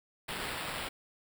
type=noise with sample-and-hold; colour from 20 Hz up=violet; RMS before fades=-38 dBFS; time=0.28-0.89 s; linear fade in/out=10 ms; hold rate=6300 Hz; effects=none